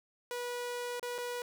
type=tone with dropouts; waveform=sawtooth; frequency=486.9 Hz; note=B4; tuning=25 cents flat; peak=-32 dBFS; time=0.31-1.42 s; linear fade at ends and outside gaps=1 ms; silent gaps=0.996-1.028 / 1.181-1.185 s; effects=none